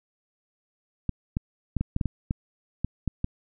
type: clicks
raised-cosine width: 5 ms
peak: -13 dBFS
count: 11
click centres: 1.093 / 1.369 / 1.767 / 1.81 / 1.964 / 2.012 / 2.057 / 2.309 / 2.846 / 3.077 / 3.244 s
effects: none